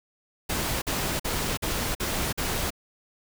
pink noise bursts, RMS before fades -28 dBFS, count 6, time 0.49-2.705 s, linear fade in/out 10 ms, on 330 ms, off 47 ms, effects none

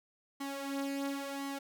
sawtooth tone with flanger, 277.2 Hz, C#4, in tune, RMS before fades -38 dBFS, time 0.4-1.59 s, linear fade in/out 10 ms, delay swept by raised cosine 0.96 to 4.06 ms, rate 0.95 Hz, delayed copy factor +0.65, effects none

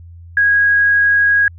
sine tone, 1648 Hz, G#6, 14 cents flat, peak -9 dBFS, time 0.37-1.48 s, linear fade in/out 2 ms, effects added 85 Hz sine -34 dBFS peak until 1.58 s

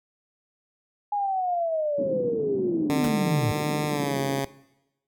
sine linear sweep, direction down, 831 to 99.9 Hz, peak -23 dBFS, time 1.12-3.52 s, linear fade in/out 5 ms
pink band-pass noise, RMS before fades -33 dBFS, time 1.98-4.4 s, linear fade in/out 5 ms, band 170 to 390 Hz, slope 24 dB/octave
10% pulse tone with pitch glide, 149.9 to 137.46 Hz, D3 to C#3, +36 to -14 cents, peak -17 dBFS, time 2.9-4.45 s, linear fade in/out 0 ms, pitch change -150 cents, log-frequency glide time 3.87-4.17 s
pink noise with exponential decay, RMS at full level -31 dBFS, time 3.04-3.17 s, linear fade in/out 1 ms, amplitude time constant 28 ms
effects noise-tail reverb RT60 0.9 s tail -18 dB re dry

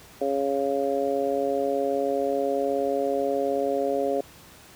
harmonic tone, 138.7 Hz, C#3, 1 cent sharp, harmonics 2 / 3 / 4 / 5, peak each -31 / -27 / -26 / -30 dBFS, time 0.21-4.21 s, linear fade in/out 5 ms, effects pink hiss -49 dBFS RMS until 4.75 s + high-pass 60 Hz 12 dB/octave

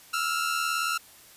sawtooth tone pair together, 1318.5 / 1396.9 Hz, E6 / F6, 0 / 0 cents, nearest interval minor second, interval 100 cents, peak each -25 dBFS, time 0.13-0.98 s, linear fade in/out 10 ms, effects white hiss -52 dBFS RMS until 1.36 s + resampled to 32000 Hz

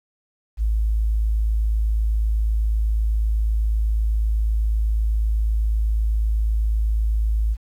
sine tone, 54 Hz, A1, 32 cents flat, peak -17 dBFS, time 0.57-7.57 s, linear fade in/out 50 ms, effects 9-bit

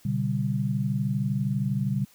sine chord, G major, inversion first, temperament equal with one note detuned, 123.47 / 143.23 / 196 Hz, B2 / D3 / G3, 0 / -43 / 0 cents, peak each -28 dBFS, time 0.05-2.05 s, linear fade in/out 5 ms, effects white hiss -58 dBFS RMS until 2.14 s

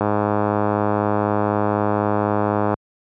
click train, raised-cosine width 1 ms, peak -5 dBFS, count 285, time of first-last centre 0.01-2.741 s, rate 104 Hz, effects high-pass 80 Hz 12 dB/octave

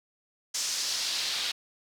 pink noise with band-pass filter sweep, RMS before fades -31 dBFS, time 0.54-1.52 s, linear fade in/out 10 ms, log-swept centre 6100 to 3700 Hz, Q 2.1, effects none

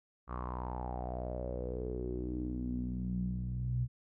sawtooth tone with low-pass filter sweep, 61.74 Hz, B1, in tune, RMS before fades -37 dBFS, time 0.27-3.88 s, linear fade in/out 50 ms, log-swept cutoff 1200 to 120 Hz, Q 6.8, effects none

